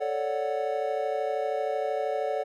triangle chord, D major seventh, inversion second, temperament equal, 440 / 554.4 / 587.3 / 740 Hz, A4 / C#5 / D5 / F#5, 0 / 0 / 0 / 0 cents, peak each -30 dBFS, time 0-2.44 s, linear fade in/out 20 ms, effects none

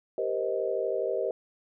sine chord, C minor seventh, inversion second, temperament just, 392.4 / 470.9 / 523.3 / 627.9 Hz, G4 / Bb4 / C5 / Eb5, +2 / +18 / 0 / +16 cents, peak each -32 dBFS, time 0.18-1.31 s, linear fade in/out 2 ms, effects none

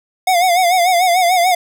square tone with vibrato, 717 Hz, F5, 45 cents sharp, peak -11 dBFS, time 0.27-1.55 s, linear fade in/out 5 ms, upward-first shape sine, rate 6.8 Hz, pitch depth 84 cents each way, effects none

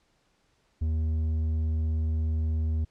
square tone with low-pass filter, 79.2 Hz, D#2, 31 cents sharp, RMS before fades -27 dBFS, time 0.81-2.85 s, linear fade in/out 10 ms, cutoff 180 Hz, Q 0.59, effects pink hiss -69 dBFS RMS until 2.9 s + low-pass 7000 Hz 12 dB/octave

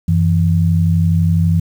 sine tone pair together, 92.71 / 164.8 Hz, F#2 / E3, +4 / 0 cents, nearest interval minor seventh, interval 996 cents, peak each -13 / -13 dBFS, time 0.08-1.6 s, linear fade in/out 5 ms, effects 7-bit

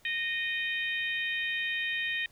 harmonic tone, 618 Hz, D#5, 12 cents flat, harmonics 3 / 4 / 5 / 6, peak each -32 / -34 / -38 / -40 dBFS, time 0.05-2.26 s, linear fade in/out 2 ms, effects pink hiss -62 dBFS RMS until 2.31 s

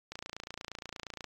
click train, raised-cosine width 0.2 ms, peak -23 dBFS, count 33, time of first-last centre 0.12-1.243 s, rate 28.5 Hz, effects AAC 64 kbps

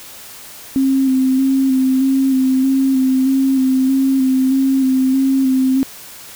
sine tone with vibrato, 264.6 Hz, C4, 20 cents sharp, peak -11 dBFS, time 0.76-5.83 s, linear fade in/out 0 ms, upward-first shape square, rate 1.6 Hz, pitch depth 22 cents each way, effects white hiss -36 dBFS RMS until 6.35 s

